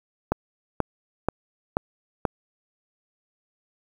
click train, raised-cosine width 1 ms, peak -7 dBFS, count 5, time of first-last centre 0.32-2.252 s, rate 2.07 Hz, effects 7-bit

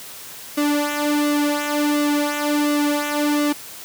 sawtooth tone with flanger, 293.7 Hz, D4, in tune, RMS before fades -20 dBFS, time 0.57-3.53 s, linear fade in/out 10 ms, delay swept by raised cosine 1.2 to 3.2 ms, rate 1.4 Hz, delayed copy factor -0.75, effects white hiss -37 dBFS RMS until 3.84 s + high-pass 80 Hz 12 dB/octave

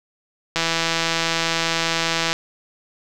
click train, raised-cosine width 0.2 ms, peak -3 dBFS, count 293, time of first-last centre 0.56-2.33 s, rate 165 Hz, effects none

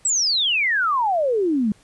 sine exponential sweep, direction down, 8060 to 199.3 Hz, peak -17 dBFS, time 0.05-1.72 s, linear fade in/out 2 ms, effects pink hiss -55 dBFS RMS until 1.83 s + resampled to 24000 Hz

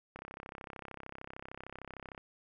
click train, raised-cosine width 0.5 ms, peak -29 dBFS, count 68, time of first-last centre 0.16-2.178 s, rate 33.2 Hz, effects none

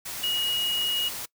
sine tone in noise, 2888 Hz, F#7, 43 cents flat, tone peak -24 dBFS, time 0.23-1.09 s, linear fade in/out 10 ms, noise white, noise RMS -35 dBFS, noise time 0.05-1.26 s, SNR +8 dB, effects noise-tail reverb RT60 0.1 s tail -22 dB re dry

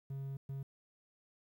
triangle tone bursts at uneven times, 136.6 Hz, C#3, 25 cents flat, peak -37 dBFS, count 2, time 0.1-0.37 / 0.49-0.63 s, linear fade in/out 5 ms, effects 12-bit

